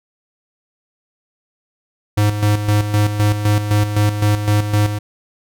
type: tone with tremolo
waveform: square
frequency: 104.4 Hz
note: G#2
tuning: 10 cents sharp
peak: -12 dBFS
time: 2.17-4.99 s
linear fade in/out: 10 ms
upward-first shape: square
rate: 3.9 Hz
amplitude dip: 60%
effects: none